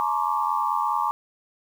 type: tone cluster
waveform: sine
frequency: 856 / 945 / 1081 / 1166 Hz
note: A5 / A#5 / C#6 / D6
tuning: -48 / +23 / -44 / -13 cents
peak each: -27 dBFS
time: 0-1.11 s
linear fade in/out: 0 ms
effects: 8-bit